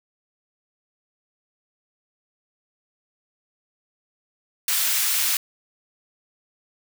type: high-pass noise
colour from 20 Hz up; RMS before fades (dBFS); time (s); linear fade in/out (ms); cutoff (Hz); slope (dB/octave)
white; -22; 4.68-5.37; 2; 1500; 12
effects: none